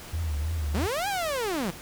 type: tone with vibrato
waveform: sine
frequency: 77.78 Hz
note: D#2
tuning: in tune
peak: -26 dBFS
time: 0.13-0.87 s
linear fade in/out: 10 ms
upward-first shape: triangle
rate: 3.1 Hz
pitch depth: 140 cents each way
type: linear two-way sweep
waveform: sawtooth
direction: up then down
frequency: 155.56 to 830 to 155.56 Hz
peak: -23 dBFS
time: 0.74-1.71 s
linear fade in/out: 10 ms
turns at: 1.08 s
effects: pink hiss -43 dBFS RMS until 1.81 s